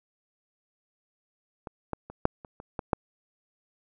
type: clicks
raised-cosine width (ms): 1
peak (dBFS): -23 / -16 / -27 / -6 / -29 / -28 / -17 / -8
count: 8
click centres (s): 1.672 / 1.933 / 2.1 / 2.254 / 2.448 / 2.601 / 2.792 / 2.932
effects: none